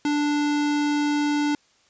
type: tone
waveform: square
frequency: 293.7 Hz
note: D4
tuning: in tune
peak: -21 dBFS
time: 0.05-1.55 s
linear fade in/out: 2 ms
effects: white hiss -61 dBFS RMS until 1.89 s + resampled to 16000 Hz